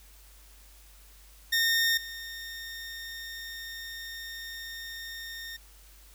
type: tone with level steps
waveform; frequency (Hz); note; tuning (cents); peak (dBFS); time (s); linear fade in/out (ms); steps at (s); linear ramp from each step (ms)
20% pulse; 1833; A#6; -30; -18 / -33; 1.52-5.57; 10; 1.97; 5
effects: added 50 Hz sine -53 dBFS peak until 6.14 s + white hiss -57 dBFS RMS until 6.14 s